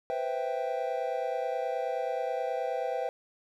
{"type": "chord", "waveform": "triangle", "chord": "C major seventh", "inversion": "third", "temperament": "equal", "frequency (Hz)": [493.9, 523.3, 659.3, 784], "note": ["B4", "C5", "E5", "G5"], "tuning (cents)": [0, 0, 0, 0], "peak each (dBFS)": -33, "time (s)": [0.1, 3.09], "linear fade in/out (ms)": 0, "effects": []}